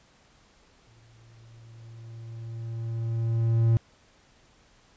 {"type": "tone with exponential growth", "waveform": "triangle", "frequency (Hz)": 114.5, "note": "A#2", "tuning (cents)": -31, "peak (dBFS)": -15, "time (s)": [0.87, 3.77], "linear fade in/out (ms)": 0, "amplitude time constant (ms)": 630, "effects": ["pink hiss -60 dBFS RMS until 4.96 s", "resampled to 16000 Hz"]}